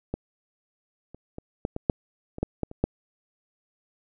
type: clicks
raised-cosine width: 2 ms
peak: -15 / -29 / -23 / -13 / -17 / -6 / -23 / -11 / -13 / -26 / -8 dBFS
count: 11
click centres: 0.14 / 1.146 / 1.384 / 1.651 / 1.764 / 1.898 / 2.384 / 2.43 / 2.633 / 2.714 / 2.84 s
effects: none